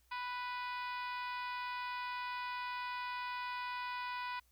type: harmonic tone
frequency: 493.9 Hz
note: B4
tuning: in tune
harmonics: 2 / 3 / 4 / 5 / 6 / 7 / 8 / 9 / 10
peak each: -40 / -47 / -49 / -48 / -56 / -56 / -56 / -58 / -59 dBFS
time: 0.11-4.4 s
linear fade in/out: 10 ms
effects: added 60 Hz sine -70 dBFS peak until 4.51 s + white hiss -74 dBFS RMS until 4.51 s